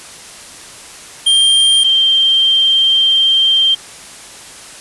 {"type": "tone pair in turn", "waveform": ["square", "sine"], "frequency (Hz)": [3183, 3159], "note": ["G7", "G7"], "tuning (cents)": [26, 13], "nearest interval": "unison", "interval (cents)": 13, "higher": "first", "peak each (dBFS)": -8, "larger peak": "neither", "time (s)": [[1.26, 1.84], [1.84, 3.75]], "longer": "second", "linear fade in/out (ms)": 10, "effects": ["white hiss -34 dBFS RMS until 4.8 s", "resampled to 24000 Hz"]}